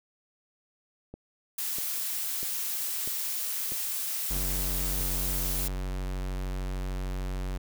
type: click train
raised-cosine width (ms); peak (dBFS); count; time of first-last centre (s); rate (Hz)
2; -28; 7; 1.14-5.011; 1.55
type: noise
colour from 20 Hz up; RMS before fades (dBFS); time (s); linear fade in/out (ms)
blue; -32; 1.58-5.68; 5
type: tone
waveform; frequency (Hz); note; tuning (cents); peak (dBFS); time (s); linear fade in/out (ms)
square; 46.6; F#1; +13; -31; 4.3-7.58; 10
effects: none